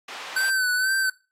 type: band-pass noise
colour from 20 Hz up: pink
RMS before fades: -38 dBFS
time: 0.08-0.5 s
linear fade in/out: 5 ms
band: 880 to 4300 Hz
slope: 12 dB/octave
type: tone with vibrato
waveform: square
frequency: 1523 Hz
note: F#6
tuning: 50 cents sharp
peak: -21 dBFS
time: 0.36-1.1 s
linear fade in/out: 5 ms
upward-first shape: sine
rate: 2.1 Hz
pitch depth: 49 cents each way
effects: noise-tail reverb RT60 0.3 s tail -21 dB re dry + AAC 48 kbps